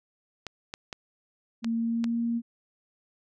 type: clicks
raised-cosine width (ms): 0.2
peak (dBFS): -18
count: 5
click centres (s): 0.467 / 0.739 / 0.928 / 1.645 / 2.042
type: tone with pitch glide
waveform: sine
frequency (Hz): 229.1 to 233.5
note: A#3 to A#3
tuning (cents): -30 to +3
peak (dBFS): -25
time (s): 1.62-2.42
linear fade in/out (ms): 50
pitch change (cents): +33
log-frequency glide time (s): 1.74-2.19
effects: none